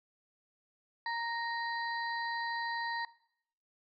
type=harmonic tone with a mistuned harmonic; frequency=932.3 Hz; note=A#5; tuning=in tune; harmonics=1 / 2 / 4 / 5; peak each=-35 / -37 / -46 / -48 dBFS; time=1.06-3.05 s; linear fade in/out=2 ms; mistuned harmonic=4; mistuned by=+140 cents; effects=noise-tail reverb RT60 0.7 s tail -19 dB re dry + MP3 64 kbps